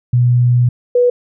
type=tone pair in turn; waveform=sine; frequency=122.5 / 490 Hz; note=B2 / B4; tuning=-14 / -14 cents; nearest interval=2 octaves; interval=2400 cents; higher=second; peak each=-8 dBFS; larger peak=neither; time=0.13-0.69 / 0.95-1.1 s; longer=first; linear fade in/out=5 ms; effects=none